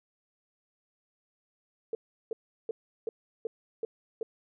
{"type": "tone bursts", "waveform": "sine", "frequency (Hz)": 450.6, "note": "A4", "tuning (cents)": 41, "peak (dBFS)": -29, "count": 7, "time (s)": [1.93, 4.23], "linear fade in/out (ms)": 2, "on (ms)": 20, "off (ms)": 360, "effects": []}